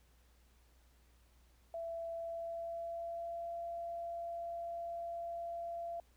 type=tone with pitch glide; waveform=sine; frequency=668 to 682 Hz; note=E5 to F5; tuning=+23 to -41 cents; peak=-39 dBFS; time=1.74-6 s; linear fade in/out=2 ms; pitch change=+36 cents; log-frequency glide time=2.11-3.55 s; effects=added 60 Hz sine -65 dBFS peak until 6.16 s + pink hiss -72 dBFS RMS until 6.16 s